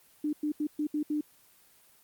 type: tone bursts at uneven times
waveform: sine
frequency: 299.6 Hz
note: D4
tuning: 35 cents sharp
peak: -27 dBFS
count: 6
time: 0.24-0.33 / 0.43-0.52 / 0.6-0.67 / 0.79-0.87 / 0.94-1.03 / 1.1-1.21 s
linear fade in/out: 5 ms
effects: white hiss -61 dBFS RMS until 2.03 s + Opus 24 kbps